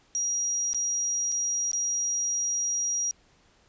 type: tone with dropouts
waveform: sine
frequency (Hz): 5730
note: F8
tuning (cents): +44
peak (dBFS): -25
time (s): 0.15-3.11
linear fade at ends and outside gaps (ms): 0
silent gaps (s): 0.732-0.746 / 1.319-1.323 / 1.715-1.732
effects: pink hiss -62 dBFS RMS until 3.68 s + resampled to 16000 Hz